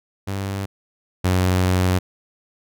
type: tone pair in turn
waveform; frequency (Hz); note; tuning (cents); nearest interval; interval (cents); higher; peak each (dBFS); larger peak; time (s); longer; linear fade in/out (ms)
sawtooth; 98 / 91.88; G2 / F#2; 0 / -12; minor second; 112; first; -20 / -12; second; 0.27-0.66 / 1.24-1.99; second; 10
effects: none